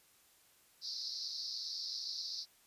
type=band-pass noise; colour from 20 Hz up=pink; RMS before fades=-42 dBFS; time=0.81-2.46 s; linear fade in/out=50 ms; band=4100 to 5500 Hz; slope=96 dB/octave; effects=white hiss -67 dBFS RMS until 2.66 s + resampled to 32000 Hz